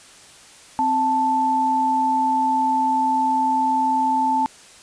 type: tone pair together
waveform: sine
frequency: 261.6 / 879.9 Hz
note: C4 / A5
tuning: 0 / 0 cents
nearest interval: octave + major sixth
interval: 2100 cents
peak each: -25 / -17 dBFS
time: 0.79-4.46 s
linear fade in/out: 0 ms
effects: white hiss -46 dBFS RMS until 4.82 s + resampled to 22050 Hz